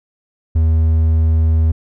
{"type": "tone", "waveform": "triangle", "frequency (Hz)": 80, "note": "D#2", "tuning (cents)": 49, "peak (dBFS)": -8, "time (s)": [0.55, 1.72], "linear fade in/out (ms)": 10, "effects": []}